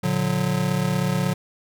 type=chord; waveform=square; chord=Bb augmented; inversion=none; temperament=just; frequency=116.54 / 145.68 / 182.1 Hz; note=Bb2 / D3 / F#3; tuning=0 / -14 / -27 cents; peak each=-29 / -25 / -24 dBFS; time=0.03-1.34 s; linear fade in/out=10 ms; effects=none